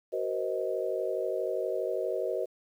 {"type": "chord", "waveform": "sine", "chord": "C half-diminished seventh", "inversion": "second", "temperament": "just", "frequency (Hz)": [376.7, 470.9, 523.3, 627.9], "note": ["Gb4", "Bb4", "C5", "Eb5"], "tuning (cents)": [31, 18, 0, 16], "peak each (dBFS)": -34, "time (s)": [0.12, 2.46], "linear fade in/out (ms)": 20, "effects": ["10-bit"]}